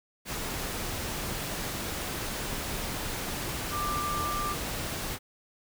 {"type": "tone in noise", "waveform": "sine", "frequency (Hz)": 1185, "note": "D6", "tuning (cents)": 15, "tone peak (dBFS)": -30, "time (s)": [3.7, 4.56], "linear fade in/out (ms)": 50, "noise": "pink", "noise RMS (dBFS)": -34, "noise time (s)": [0.25, 5.19], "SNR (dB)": 1, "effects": []}